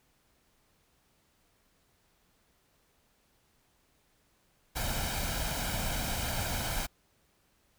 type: noise with comb filter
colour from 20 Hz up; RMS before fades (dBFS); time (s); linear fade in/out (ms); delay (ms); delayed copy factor
pink; -33; 4.75-6.87; 20; 1.3; +0.6
effects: pink hiss -70 dBFS RMS until 7.78 s